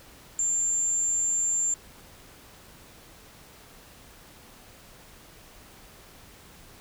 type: tone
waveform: sine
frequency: 7290 Hz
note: A#8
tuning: 40 cents flat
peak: -23 dBFS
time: 0.39-1.74 s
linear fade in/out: 2 ms
effects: pink hiss -51 dBFS RMS until 6.8 s